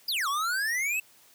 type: exponential two-way sweep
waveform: square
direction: down then up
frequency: 5170 to 1079 to 2674 Hz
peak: -27 dBFS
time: 0.08-1 s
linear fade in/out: 5 ms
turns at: 0.28 s
effects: white hiss -58 dBFS RMS until 1.34 s + high-pass 100 Hz 12 dB/octave